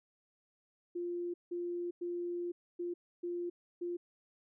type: tone bursts at uneven times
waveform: sine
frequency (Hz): 349.2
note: F4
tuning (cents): 0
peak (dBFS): -35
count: 6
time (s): 0.95-1.34 / 1.51-1.91 / 2.01-2.52 / 2.79-2.94 / 3.23-3.5 / 3.81-3.97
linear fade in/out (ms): 10
effects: none